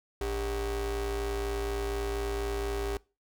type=ring-modulated tone; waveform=45% pulse; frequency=172.7 Hz; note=F3; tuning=19 cents flat; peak=-27 dBFS; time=0.21-2.97 s; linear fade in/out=2 ms; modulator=227 Hz; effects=noise-tail reverb RT60 0.3 s tail -23 dB re dry